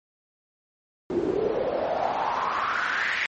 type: noise with band-pass filter sweep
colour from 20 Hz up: pink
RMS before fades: -26 dBFS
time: 1.1-3.26 s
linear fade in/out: 0 ms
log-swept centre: 320 to 2100 Hz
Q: 5.1
effects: MP3 32 kbps